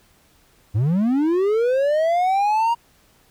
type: linear sweep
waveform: triangle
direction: up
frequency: 95 to 948 Hz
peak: -14 dBFS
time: 0.74-2.75 s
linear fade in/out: 20 ms
effects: pink hiss -57 dBFS RMS until 3.3 s